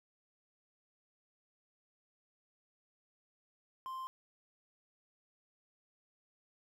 triangle tone with quantisation, 1046.5 Hz, C6, in tune, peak -38 dBFS, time 3.86-4.07 s, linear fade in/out 0 ms, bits 11, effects none

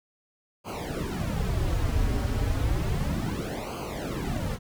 brown noise with flanger, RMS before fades -28 dBFS, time 0.64-4.59 s, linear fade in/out 50 ms, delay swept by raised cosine 0.54 to 5.94 ms, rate 0.32 Hz, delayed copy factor -1, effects none

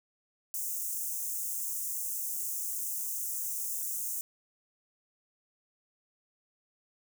white high-pass noise, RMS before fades -35 dBFS, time 0.54-4.21 s, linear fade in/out 0 ms, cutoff 6300 Hz, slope 48 dB/octave, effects none

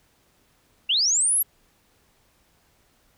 sine linear sweep, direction up, 2658 to 11720 Hz, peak -18 dBFS, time 0.89-1.43 s, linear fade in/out 10 ms, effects pink hiss -63 dBFS RMS until 3.17 s

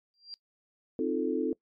sine tone with exponential growth, 4745 Hz, D8, 17 cents sharp, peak -36 dBFS, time 0.14-0.34 s, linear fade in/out 0 ms, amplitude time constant 43 ms
sine chord, F dominant seventh, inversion second, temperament equal, 261.6 / 311.1 / 349.2 / 440 Hz, C4 / Eb4 / F4 / A4, 0 / 0 / 0 / 0 cents, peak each -32 / -32 / -33 / -31 dBFS, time 0.99-1.53 s, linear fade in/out 2 ms
effects noise-tail reverb RT60 0.1 s tail -22 dB re dry + MP3 64 kbps

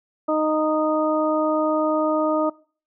harmonic tone, 309.5 Hz, D#4, 9 cents flat, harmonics 1 / 2 / 3 / 4, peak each -23 / -21 / -29 / -26 dBFS, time 0.28-2.5 s, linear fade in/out 10 ms, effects noise-tail reverb RT60 0.4 s tail -22 dB re dry

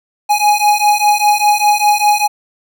square beating tone pair, 830.6 / 835.6 Hz, G#5 / G#5, 0 / +10 cents, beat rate 5 Hz, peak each -13 dBFS, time 0.29-2.28 s, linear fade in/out 20 ms, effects none

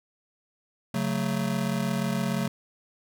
square chord, F# minor, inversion second, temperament just, 138.75 / 185 / 222 Hz, C#3 / F#3 / A3, +2 / 0 / +16 cents, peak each -32 / -30 / -30 dBFS, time 0.94-2.48 s, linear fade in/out 5 ms, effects none

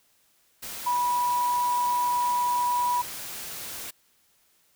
sine tone in noise, 977 Hz, B5, 19 cents flat, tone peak -22 dBFS, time 0.86-3.02 s, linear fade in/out 10 ms, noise white, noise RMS -37 dBFS, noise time 0.62-3.91 s, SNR +12 dB, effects white hiss -65 dBFS RMS until 4.75 s

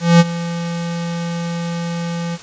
square tone with ADSR envelope, 170.1 Hz, F3, 45 cents flat, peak -5 dBFS, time 0-2.38 s, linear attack 200 ms, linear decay 33 ms, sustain -16 dB, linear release 39 ms, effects white hiss -36 dBFS RMS until 2.42 s + resampled to 16000 Hz

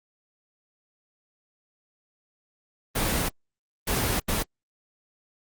pink noise bursts at uneven times, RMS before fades -25 dBFS, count 3, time 2.95-3.29 / 3.87-4.2 / 4.28-4.43 s, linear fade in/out 10 ms, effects Opus 24 kbps

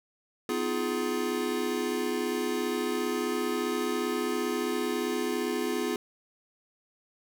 square chord, F half-diminished seventh, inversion second, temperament just, 251.4 / 314.3 / 349.2 / 419.1 Hz, Cb4 / Eb4 / F4 / Ab4, +31 / +18 / 0 / +16 cents, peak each -34 / -38 / -33 / -33 dBFS, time 0.49-5.96 s, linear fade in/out 2 ms, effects none

